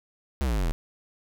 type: exponential sweep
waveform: square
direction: down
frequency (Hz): 73.42 to 36.71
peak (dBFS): -24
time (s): 0.41-0.72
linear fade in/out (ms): 0
effects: none